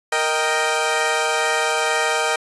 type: chord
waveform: 15% pulse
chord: Eb major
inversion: second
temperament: equal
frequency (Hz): 466.2 / 622.3 / 784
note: Bb4 / Eb5 / G5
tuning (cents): 0 / 0 / 0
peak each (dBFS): -16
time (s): 0.12-2.36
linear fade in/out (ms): 5
effects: resampled to 24000 Hz